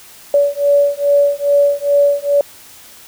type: beating tone pair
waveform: sine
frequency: 570 / 572.4 Hz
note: C#5 / D5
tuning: +48 / -45 cents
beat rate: 2.4 Hz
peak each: -13 dBFS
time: 0.34-2.41 s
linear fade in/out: 2 ms
effects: white hiss -40 dBFS RMS until 3.07 s